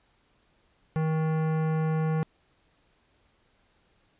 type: tone with hard clipping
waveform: sine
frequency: 158.1 Hz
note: D#3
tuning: 28 cents sharp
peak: -26 dBFS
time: 0.96-2.23 s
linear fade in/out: 0 ms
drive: 17 dB
effects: pink hiss -67 dBFS RMS until 4.19 s + resampled to 8000 Hz